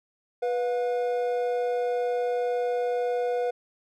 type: tone pair together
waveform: triangle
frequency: 490.9 / 712.8 Hz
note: B4 / F5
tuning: -10 / +35 cents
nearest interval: tritone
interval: 645 cents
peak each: -23 / -29 dBFS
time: 0.42-3.51 s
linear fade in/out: 10 ms
effects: none